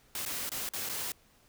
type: noise with dropouts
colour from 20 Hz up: white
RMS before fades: -36 dBFS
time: 0.15-1.12 s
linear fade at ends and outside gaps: 2 ms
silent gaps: 0.252-0.26 / 0.493-0.517 / 0.69-0.735 / 0.891-0.895 s
effects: pink hiss -64 dBFS RMS until 1.48 s